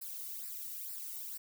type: noise with flanger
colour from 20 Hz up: violet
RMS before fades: -43 dBFS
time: 0.01-1.38 s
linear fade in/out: 10 ms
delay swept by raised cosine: 0.3 to 1.23 ms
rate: 2.2 Hz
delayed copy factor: -0.75
effects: none